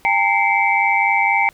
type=tone cluster; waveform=sine; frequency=802 / 906 / 2103 / 2292 Hz; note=G5 / A#5 / C7 / D7; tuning=+39 / -50 / +8 / -43 cents; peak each=-19 dBFS; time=0.05-1.49 s; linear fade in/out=0 ms; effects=pink hiss -52 dBFS RMS until 1.53 s